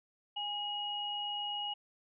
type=tone pair together; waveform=sine; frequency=824 / 2893 Hz; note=G#5 / F#7; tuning=-14 / -40 cents; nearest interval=octave + minor seventh; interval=2174 cents; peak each=-40 / -36 dBFS; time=0.36-1.74 s; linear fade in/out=10 ms; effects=none